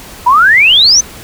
sine exponential sweep, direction up, 932 to 6272 Hz, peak -3 dBFS, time 0.26-1.01 s, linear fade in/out 10 ms, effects pink hiss -31 dBFS RMS until 1.23 s

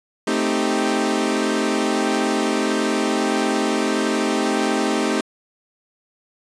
sawtooth chord, A half-diminished seventh, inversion none, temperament equal, 220 / 261.6 / 311.1 / 392 Hz, A3 / C4 / Eb4 / G4, 0 / 0 / 0 / 0 cents, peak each -20 dBFS, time 0.27-5.21 s, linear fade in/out 5 ms, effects resampled to 22050 Hz

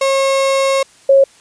35% pulse / sine tone pair in turn, 542 / 545.8 Hz, C#5 / C#5, -39 / -27 cents, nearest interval unison, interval 12 cents, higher second, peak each -10 / -5 dBFS, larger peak second, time 0.01-0.83 / 1.09-1.24 s, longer first, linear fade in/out 5 ms, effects white hiss -47 dBFS RMS until 1.4 s + resampled to 22050 Hz

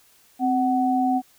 sine tone pair together, 260.3 / 747.4 Hz, C4 / F#5, -9 / +17 cents, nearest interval octave + tritone, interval 1826 cents, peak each -21 dBFS, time 0.39-1.22 s, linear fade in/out 50 ms, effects white hiss -57 dBFS RMS until 1.38 s

